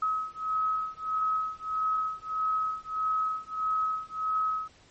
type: beating tone pair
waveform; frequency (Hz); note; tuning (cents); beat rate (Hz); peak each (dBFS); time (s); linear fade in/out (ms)
sine; 1277 / 1278.6; D#6 / D#6; +45 / +47; 1.6; -30; 0.02-4.68; 5
effects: pink hiss -58 dBFS RMS until 4.9 s + MP3 32 kbps